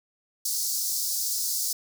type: high-pass noise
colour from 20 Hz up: pink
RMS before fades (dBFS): -28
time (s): 0.45-1.73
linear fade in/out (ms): 5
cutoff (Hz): 4600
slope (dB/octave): 48
effects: none